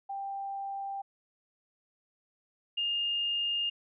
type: tone pair in turn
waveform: sine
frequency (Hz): 789 / 2825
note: G5 / F7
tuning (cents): +11 / +19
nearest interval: octave + minor seventh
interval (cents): 2208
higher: second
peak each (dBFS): -34 / -28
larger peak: second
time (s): 0.09-1.02 / 2.77-3.7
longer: neither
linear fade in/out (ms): 10
effects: none